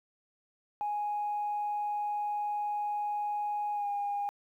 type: tone with pitch glide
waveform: sine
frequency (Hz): 830.6 to 813.5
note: G#5 to G#5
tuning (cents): 0 to -36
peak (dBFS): -29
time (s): 0.81-4.29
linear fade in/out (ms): 0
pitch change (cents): -36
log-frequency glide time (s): 3.74-3.87
effects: tanh soft clip ceiling -26 dBFS + 11-bit